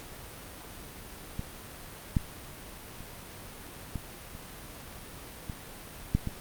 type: clicks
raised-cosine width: 5 ms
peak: -20 / -12 / -30 / -21 / -29 / -23 / -11 / -19 dBFS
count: 8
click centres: 1.394 / 2.168 / 3.006 / 3.957 / 4.351 / 5.498 / 6.15 / 6.273 s
effects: pink hiss -45 dBFS RMS until 6.4 s + Opus 48 kbps